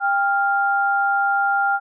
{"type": "tone pair together", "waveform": "sine", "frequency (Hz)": [796.1, 1396.9], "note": ["G5", "F6"], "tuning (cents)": [27, 0], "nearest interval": "minor seventh", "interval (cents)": 973, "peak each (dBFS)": -19, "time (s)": [0, 1.8], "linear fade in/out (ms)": 50, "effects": []}